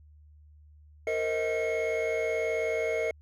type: tone cluster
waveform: triangle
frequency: 458.3 / 517 / 633 / 2176 Hz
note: A#4 / C5 / D#5 / C#7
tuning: -29 / -21 / +30 / -33 cents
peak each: -27 / -34 / -28 / -32 dBFS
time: 1.07-3.11 s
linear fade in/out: 2 ms
effects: tanh soft clip ceiling -20 dBFS + added 75 Hz sine -52 dBFS peak until 3.21 s